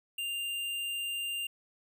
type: tone with hard clipping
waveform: triangle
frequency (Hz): 2794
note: F7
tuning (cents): 0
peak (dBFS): -34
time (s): 0.18-1.47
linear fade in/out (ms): 5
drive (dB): 18
effects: none